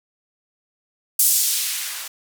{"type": "noise with band-pass filter sweep", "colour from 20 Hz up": "violet", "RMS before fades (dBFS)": -21, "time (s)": [1.19, 2.08], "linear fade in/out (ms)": 5, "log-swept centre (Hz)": [9400, 850], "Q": 0.78, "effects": []}